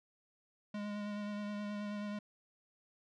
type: tone with vibrato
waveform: square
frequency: 206.8 Hz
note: G#3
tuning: 7 cents flat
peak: -39 dBFS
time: 0.74-2.19 s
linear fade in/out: 5 ms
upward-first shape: sine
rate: 9.4 Hz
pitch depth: 18 cents each way
effects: low-pass 4000 Hz 12 dB/octave